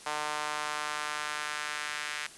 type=tone with high-pass filter sweep; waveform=sawtooth; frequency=150 Hz; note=D3; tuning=37 cents sharp; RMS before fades=-35 dBFS; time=0.06-2.27 s; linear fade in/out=5 ms; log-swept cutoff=880 to 1800 Hz; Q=1.6; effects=white hiss -50 dBFS RMS until 2.37 s + resampled to 24000 Hz